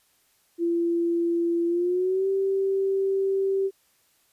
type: tone with pitch glide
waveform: sine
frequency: 340 to 388.3 Hz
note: F4 to G4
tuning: -46 to -16 cents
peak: -21 dBFS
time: 0.58-3.71 s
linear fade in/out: 50 ms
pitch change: +230 cents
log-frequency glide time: 1.67-2.28 s
effects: white hiss -65 dBFS RMS until 4.32 s + resampled to 32000 Hz

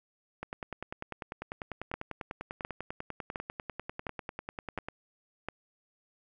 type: two click trains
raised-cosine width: 0.5 ms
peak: -22 / -19 dBFS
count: 46 / 6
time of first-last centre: 0.43-4.885 / 1.94-5.486 s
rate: 10.1 / 1.41 Hz
effects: none

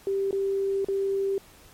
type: tone with dropouts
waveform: sine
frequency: 392 Hz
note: G4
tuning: in tune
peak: -23 dBFS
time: 0.07-1.38 s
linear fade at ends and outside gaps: 1 ms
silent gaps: 0.309-0.328 / 0.846-0.885 s
effects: pink hiss -53 dBFS RMS until 1.73 s + MP3 64 kbps

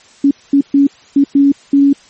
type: tone bursts at uneven times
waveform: sine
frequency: 280 Hz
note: C#4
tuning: 18 cents sharp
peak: -5 dBFS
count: 6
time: 0.24-0.31 / 0.53-0.61 / 0.74-0.87 / 1.16-1.24 / 1.35-1.52 / 1.73-1.93 s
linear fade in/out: 5 ms
effects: white hiss -44 dBFS RMS until 2.09 s + MP3 32 kbps

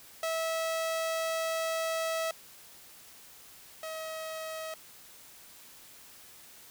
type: tone pair in turn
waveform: sawtooth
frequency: 650 / 638.1 Hz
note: E5 / D#5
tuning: -24 / +44 cents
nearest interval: unison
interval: 32 cents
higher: first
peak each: -26 / -33 dBFS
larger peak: first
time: 0.23-2.31 / 3.83-4.74 s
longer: first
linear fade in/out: 2 ms
effects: white hiss -53 dBFS RMS until 6.7 s

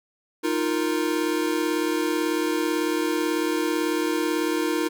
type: chord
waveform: square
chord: Eb suspended second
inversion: none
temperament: equal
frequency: 311.1 / 349.2 / 466.2 Hz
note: Eb4 / F4 / Bb4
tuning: 0 / 0 / 0 cents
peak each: -26 / -27 / -30 dBFS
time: 0.43-4.89 s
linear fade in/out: 20 ms
effects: none

